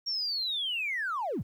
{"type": "linear sweep", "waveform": "triangle", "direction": "down", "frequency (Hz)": [5600, 53], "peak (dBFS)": -26, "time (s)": [0.06, 1.43], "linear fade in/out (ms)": 20, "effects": ["tanh soft clip ceiling -27 dBFS", "11-bit"]}